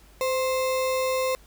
sine tone with sample-and-hold, 517 Hz, C5, 21 cents flat, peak -22 dBFS, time 0.21-1.35 s, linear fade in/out 0 ms, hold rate 1575 Hz, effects added 50 Hz sine -52 dBFS peak until 1.46 s + pink hiss -56 dBFS RMS until 1.46 s

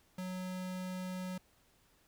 square tone, 184.2 Hz, F#3, 7 cents flat, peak -39 dBFS, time 0.18-1.38 s, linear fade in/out 5 ms, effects pink hiss -69 dBFS RMS until 2.07 s

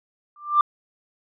sine tone with exponential growth, 1185 Hz, D6, 15 cents sharp, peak -9 dBFS, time 0.36-0.61 s, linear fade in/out 2 ms, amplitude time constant 53 ms, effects tanh soft clip ceiling -7 dBFS

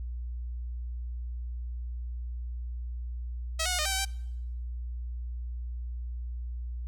5% pulse tone with pitch steps, 643 / 732 / 722 / 611 / 777 / 765 / 780 Hz, E5 / F#5 / F#5 / D#5 / G5 / G5 / G5, -43 / -19 / -43 / -32 / -16 / -42 / -9 cents, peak -16 dBFS, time 3.59-4.052 s, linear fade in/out 10 ms, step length 66 ms, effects noise-tail reverb RT60 0.9 s tail -25 dB re dry + added 60 Hz sine -33 dBFS peak until 6.87 s

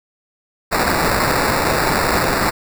violet noise with sample-and-hold, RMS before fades -17 dBFS, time 0.71-2.51 s, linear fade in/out 20 ms, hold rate 3150 Hz, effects none

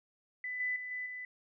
sine tone with level steps, 1998 Hz, B6, 20 cents sharp, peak -36 / -31 / -39 / -36 / -40 dBFS, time 0.44-1.25 s, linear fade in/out 2 ms, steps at 0.6 / 0.76 / 0.91 / 1.06 s, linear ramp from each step 2 ms, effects none

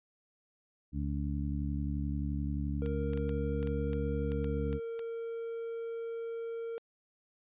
harmonic tone, 71.5 Hz, D2, 46 cents flat, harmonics 1 / 2 / 3 / 4, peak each -34 / -37 / -39 / -40 dBFS, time 0.92-4.8 s, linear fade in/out 50 ms
triangle tone with pitch glide, 466.2 to 460 Hz, A#4 to A#4, 0 to -23 cents, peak -34 dBFS, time 2.82-6.78 s, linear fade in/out 0 ms, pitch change -23 cents, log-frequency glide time 4.16-4.76 s
clicks, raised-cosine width 0.2 ms, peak -30 dBFS, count 11, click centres 2.861 / 3.134 / 3.175 / 3.293 / 3.629 / 3.673 / 3.932 / 4.319 / 4.444 / 4.729 / 4.993 s
effects resampled to 8000 Hz

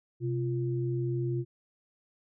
sine tone pair together, 128.3 / 347 Hz, C3 / F4, -34 / -11 cents, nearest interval octave + perfect fourth, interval 1723 cents, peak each -29 / -33 dBFS, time 0.2-1.45 s, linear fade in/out 50 ms, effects none

